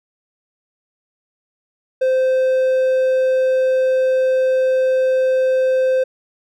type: tone with hard clipping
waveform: triangle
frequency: 519 Hz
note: C5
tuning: 14 cents flat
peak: -14 dBFS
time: 2.01-6.04 s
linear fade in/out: 10 ms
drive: 6 dB
effects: none